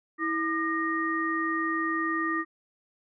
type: tone cluster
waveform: sine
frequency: 325.7 / 1207 / 1867 Hz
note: E4 / D6 / A#6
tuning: -21 / +47 / +2 cents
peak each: -30 dBFS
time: 0.18-2.45 s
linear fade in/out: 50 ms
effects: none